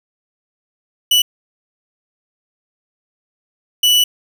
40% pulse tone bursts at uneven times, 2960 Hz, F#7, in tune, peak -9 dBFS, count 2, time 1.11-1.22 / 3.83-4.04 s, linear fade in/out 5 ms, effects none

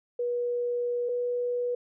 sine tone pair in turn, 484 / 487.9 Hz, B4 / B4, -35 / -21 cents, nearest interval unison, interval 14 cents, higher second, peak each -26 dBFS, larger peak neither, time 0.19-1.09 / 1.09-1.75 s, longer first, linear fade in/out 5 ms, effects none

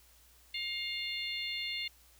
harmonic tone with a mistuned harmonic, 710 Hz, F5, 28 cents sharp, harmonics 3 / 4 / 5 / 6, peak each -39 / -40 / -41 / -42 dBFS, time 0.54-1.88 s, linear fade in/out 5 ms, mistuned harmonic 4, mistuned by -18 cents, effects added 60 Hz sine -64 dBFS peak until 2.19 s + white hiss -63 dBFS RMS until 2.19 s

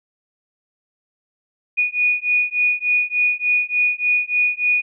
sine beating tone pair, 2461 / 2464.4 Hz, D#7 / D#7, -20 / -17 cents, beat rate 3.4 Hz, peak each -19 dBFS, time 1.77-4.82 s, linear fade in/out 20 ms, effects none

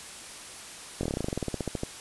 slowing click train, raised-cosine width 2 ms, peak -16 dBFS, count 19, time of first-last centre 1.01-1.834 s, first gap 22 ms, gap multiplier 1.08, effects white hiss -43 dBFS RMS until 2 s + resampled to 24000 Hz

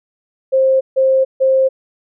sine tone bursts, 529 Hz, C5, 19 cents sharp, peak -9 dBFS, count 3, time 0.52-1.69 s, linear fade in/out 20 ms, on 290 ms, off 150 ms, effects none

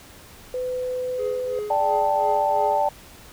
sine tone, 504 Hz, B4, 35 cents sharp, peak -24 dBFS, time 0.54-1.59 s, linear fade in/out 2 ms
triangle tone with tremolo, 419.7 Hz, G#4, 18 cents sharp, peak -23 dBFS, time 1.18-2.83 s, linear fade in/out 20 ms, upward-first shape triangle, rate 2.9 Hz, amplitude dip 95%
sine chord, D suspended fourth, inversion none, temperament equal, 587.3 / 784 / 880 Hz, D5 / G5 / A5, 0 / 0 / 0 cents, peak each -23 / -23 / -22 dBFS, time 1.7-2.89 s, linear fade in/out 5 ms
effects pink hiss -46 dBFS RMS until 3.32 s

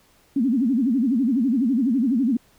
sine tone with vibrato, 249.6 Hz, B3, 19 cents sharp, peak -17 dBFS, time 0.36-2.37 s, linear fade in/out 5 ms, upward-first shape sine, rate 12 Hz, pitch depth 230 cents each way, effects pink hiss -58 dBFS RMS until 2.58 s

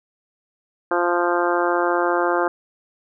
harmonic tone, 174.61 Hz, F3, in tune, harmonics 2 / 3 / 4 / 5 / 6 / 7 / 8 / 9, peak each -22 / -24 / -25 / -26 / -27 / -27 / -28 / -29 dBFS, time 0.91-2.48 s, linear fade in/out 2 ms, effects none

